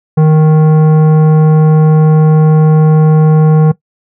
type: tone with tanh clipping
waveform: triangle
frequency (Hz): 155.56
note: D#3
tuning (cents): 0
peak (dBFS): -5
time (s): 0.17-3.72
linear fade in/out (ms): 10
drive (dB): 17
effects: noise-tail reverb RT60 0.1 s tail -18 dB re dry